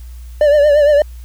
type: tone with vibrato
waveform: triangle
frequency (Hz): 587.3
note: D5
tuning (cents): 0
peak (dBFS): -5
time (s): 0.41-1.02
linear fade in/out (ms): 2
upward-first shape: triangle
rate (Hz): 8.7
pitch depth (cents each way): 71
effects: added 60 Hz sine -29 dBFS peak until 1.24 s + white hiss -49 dBFS RMS until 1.24 s